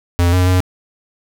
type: tone with pitch steps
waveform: square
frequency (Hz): 87.2 / 86.7 / 91.2 / 90.6 / 91.8 / 91.3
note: F2 / F2 / F#2 / F#2 / F#2 / F#2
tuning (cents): -2 / -12 / -24 / -36 / -13 / -23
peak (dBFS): -11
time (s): 0.19-0.604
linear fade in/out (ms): 0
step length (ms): 69
effects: none